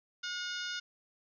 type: harmonic tone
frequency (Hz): 721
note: F#5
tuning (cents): -45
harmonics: 2 / 3 / 4 / 5 / 6 / 7 / 8 / 9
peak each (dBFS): -39 / -50 / -44 / -43 / -48 / -44 / -52 / -51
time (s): 0.23-0.8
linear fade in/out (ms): 10
effects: none